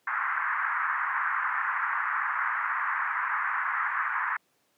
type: band-pass noise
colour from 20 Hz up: pink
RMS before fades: -29 dBFS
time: 0.07-4.37 s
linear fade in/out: 5 ms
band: 1000 to 1900 Hz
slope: 48 dB/octave
effects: pink hiss -70 dBFS RMS until 4.77 s + high-pass 200 Hz 12 dB/octave